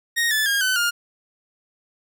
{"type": "tone with pitch steps", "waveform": "sawtooth", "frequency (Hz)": [1864.7, 1739.8, 1623.3, 1514.6, 1413.2], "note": ["A#6", "A6", "G#6", "F#6", "F6"], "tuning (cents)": [0, -20, -40, 40, 20], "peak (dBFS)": -15, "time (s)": [0.16, 0.91], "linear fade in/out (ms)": 20, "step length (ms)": 150, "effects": []}